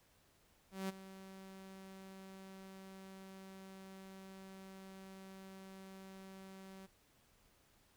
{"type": "tone with ADSR envelope", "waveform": "sawtooth", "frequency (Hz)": 191.5, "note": "G3", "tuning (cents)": -40, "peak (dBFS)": -33, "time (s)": [0.71, 6.87], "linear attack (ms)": 180, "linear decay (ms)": 19, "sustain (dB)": -15, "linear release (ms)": 21, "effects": ["pink hiss -71 dBFS RMS until 7.96 s"]}